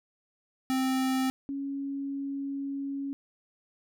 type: tone pair in turn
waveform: square / sine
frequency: 261.6 / 277.2 Hz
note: C4 / C#4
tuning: 0 / 0 cents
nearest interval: minor second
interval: 100 cents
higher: second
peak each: -26 / -31 dBFS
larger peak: first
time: 0.7-1.3 / 1.49-3.13 s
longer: second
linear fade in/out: 0 ms
effects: none